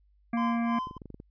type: harmonic tone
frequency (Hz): 233.1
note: A#3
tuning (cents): 0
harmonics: 1 / 3 / 5 / 7 / 9 / 10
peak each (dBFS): -26 / -36 / -40 / -43 / -45 / -46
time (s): 0.33-0.79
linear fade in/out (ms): 5
type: tone with tremolo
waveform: triangle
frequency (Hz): 1027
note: C6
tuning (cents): -33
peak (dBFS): -27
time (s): 0.37-0.98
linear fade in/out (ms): 5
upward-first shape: sine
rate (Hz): 3.1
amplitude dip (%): 90
type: clicks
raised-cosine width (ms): 3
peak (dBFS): -30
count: 8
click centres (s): 0.871 / 0.911 / 0.967 / 1.018 / 1.057 / 1.103 / 1.144 / 1.201
effects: added 50 Hz sine -61 dBFS peak until 1.3 s + resampled to 11025 Hz